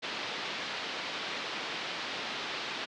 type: low-pass noise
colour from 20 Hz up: white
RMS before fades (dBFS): -37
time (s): 0.02-2.86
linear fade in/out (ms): 20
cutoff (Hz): 4200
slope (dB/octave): 24
effects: high-pass 200 Hz 12 dB/octave + low-pass 7000 Hz 12 dB/octave